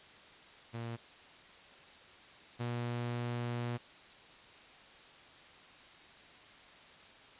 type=tone pair in turn; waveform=sawtooth; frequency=116.54 / 120.09 Hz; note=A#2 / B2; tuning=0 / -48 cents; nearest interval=minor second; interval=52 cents; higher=second; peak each=-35 / -31 dBFS; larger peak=second; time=0.73-0.97 / 2.59-3.78 s; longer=second; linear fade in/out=20 ms; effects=white hiss -56 dBFS RMS until 7.39 s + resampled to 8000 Hz